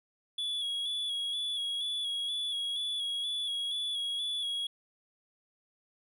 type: tone with vibrato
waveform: triangle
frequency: 3378 Hz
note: G#7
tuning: 29 cents sharp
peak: -30 dBFS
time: 0.38-4.67 s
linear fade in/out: 5 ms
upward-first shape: square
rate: 2.1 Hz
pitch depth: 32 cents each way
effects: none